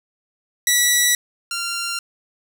10% pulse tone pair in turn, 1949 / 1384.1 Hz, B6 / F6, -23 / -16 cents, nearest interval tritone, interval 593 cents, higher first, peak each -5 / -15 dBFS, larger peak first, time 0.67-1.15 / 1.51-1.99 s, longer neither, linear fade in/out 2 ms, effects none

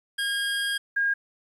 25% pulse / sine tone pair in turn, 1624 / 1624 Hz, G#6 / G#6, -39 / -39 cents, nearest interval unison, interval 0 cents, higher neither, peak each -21 dBFS, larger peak neither, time 0.18-0.78 / 0.96-1.14 s, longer first, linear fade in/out 10 ms, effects low-pass 11000 Hz 12 dB/octave + 10-bit

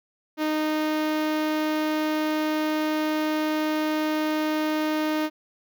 sawtooth tone with notch filter, 308.5 Hz, D#4, 15 cents flat, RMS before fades -25 dBFS, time 0.37-5.3 s, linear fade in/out 50 ms, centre 8400 Hz, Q 0.66, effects none

